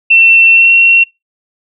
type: tone with pitch glide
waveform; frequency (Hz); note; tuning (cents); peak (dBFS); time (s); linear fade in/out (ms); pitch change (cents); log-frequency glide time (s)
sine; 2696 to 2726; E7 to F7; +38 to -43; -3; 0.1-1.04; 10; +19; 0.49-0.72
effects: noise-tail reverb RT60 0.2 s tail -23 dB re dry